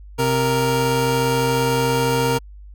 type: tone pair together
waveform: 25% pulse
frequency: 130.73 / 466.2 Hz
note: C3 / A#4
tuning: -1 / 0 cents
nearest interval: octave + minor seventh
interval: 2201 cents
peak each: -17 / -15 dBFS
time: 0.18-2.39 s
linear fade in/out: 20 ms
effects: added 50 Hz sine -37 dBFS peak until 2.74 s